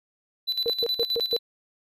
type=tone with tremolo; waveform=triangle; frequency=3990 Hz; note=B7; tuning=17 cents sharp; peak=-21 dBFS; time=0.47-1.39 s; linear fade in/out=20 ms; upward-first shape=square; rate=9.5 Hz; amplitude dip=70%
type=tone bursts; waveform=sine; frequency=467.3 Hz; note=A#4; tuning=4 cents sharp; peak=-23 dBFS; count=5; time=0.66-1.365 s; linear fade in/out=0 ms; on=37 ms; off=130 ms
effects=resampled to 32000 Hz